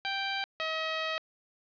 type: tone pair in turn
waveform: 10% pulse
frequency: 784 / 637.5 Hz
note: G5 / D#5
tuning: 0 / +42 cents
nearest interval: major third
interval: 358 cents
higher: first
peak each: -22 dBFS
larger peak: neither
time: 0.05-0.44 / 0.6-1.18 s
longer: second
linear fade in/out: 0 ms
effects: resampled to 11025 Hz + 10-bit

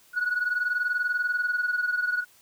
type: tone pair together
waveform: sine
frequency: 1459.6 / 1480 Hz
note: F#6 / F#6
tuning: -24 / 0 cents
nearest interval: unison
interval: 24 cents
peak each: -24 / -28 dBFS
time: 0.13-2.25 s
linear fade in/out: 50 ms
effects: tanh soft clip ceiling -19 dBFS + white hiss -58 dBFS RMS until 2.41 s

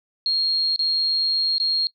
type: tone with dropouts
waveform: sine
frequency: 4253 Hz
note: C8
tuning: 27 cents sharp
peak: -18 dBFS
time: 0.26-1.87 s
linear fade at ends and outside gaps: 1 ms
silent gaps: 0.761-0.792 / 1.582-1.6 s
effects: noise-tail reverb RT60 0.1 s tail -23 dB re dry

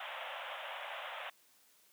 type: band-pass noise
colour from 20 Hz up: pink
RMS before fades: -44 dBFS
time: 0-1.3 s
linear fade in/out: 5 ms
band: 540 to 3500 Hz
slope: 96 dB/octave
effects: white hiss -67 dBFS RMS until 1.92 s + high-pass 150 Hz 12 dB/octave

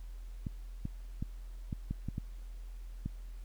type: clicks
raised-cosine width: 5 ms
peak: -23 dBFS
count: 8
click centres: 0.468 / 0.854 / 1.225 / 1.728 / 1.91 / 2.086 / 2.181 / 3.06 s
effects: added 42 Hz sine -42 dBFS peak until 3.44 s + pink hiss -65 dBFS RMS until 3.44 s

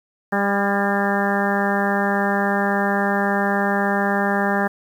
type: harmonic tone with a mistuned harmonic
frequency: 199.8 Hz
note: G3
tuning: 33 cents sharp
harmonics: 1 / 2 / 3 / 4 / 5 / 6 / 7 / 8 / 9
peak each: -22 / -26 / -26 / -24 / -30 / -30 / -31 / -26 / -28 dBFS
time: 0.32-4.68 s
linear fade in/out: 10 ms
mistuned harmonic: 8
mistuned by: +27 cents
effects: 8-bit

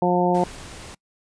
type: harmonic tone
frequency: 178.2 Hz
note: F3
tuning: 35 cents sharp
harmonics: 1 / 2 / 3 / 4 / 5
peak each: -22 / -22 / -24 / -23 / -24 dBFS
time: 0.02-0.44 s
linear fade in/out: 2 ms
type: noise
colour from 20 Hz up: pink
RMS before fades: -39 dBFS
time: 0.34-0.95 s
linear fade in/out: 10 ms
effects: noise-tail reverb RT60 0.1 s tail -25 dB re dry + resampled to 22050 Hz

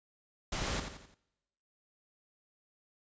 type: noise with echo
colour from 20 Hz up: pink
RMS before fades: -35 dBFS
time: 0.52-0.8 s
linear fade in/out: 5 ms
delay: 86 ms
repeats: 4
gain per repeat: -7 dB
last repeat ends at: 1.144 s
effects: noise-tail reverb RT60 1.0 s tail -24 dB re dry + resampled to 16000 Hz

